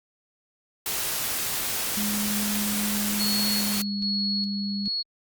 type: noise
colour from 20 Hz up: white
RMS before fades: -28 dBFS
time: 0.86-3.82 s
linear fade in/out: 2 ms
type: tone with pitch glide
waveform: sine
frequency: 207.7 to 201.7 Hz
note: G#3 to G3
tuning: 0 to +50 cents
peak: -27 dBFS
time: 1.97-4.88 s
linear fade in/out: 2 ms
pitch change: -50 cents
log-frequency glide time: 3.54-4.02 s
type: tone with tremolo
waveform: sine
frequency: 4347 Hz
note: C#8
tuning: 35 cents flat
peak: -25 dBFS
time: 3.19-5.03 s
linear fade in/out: 20 ms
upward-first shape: square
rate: 1.2 Hz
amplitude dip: 55%
effects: Opus 48 kbps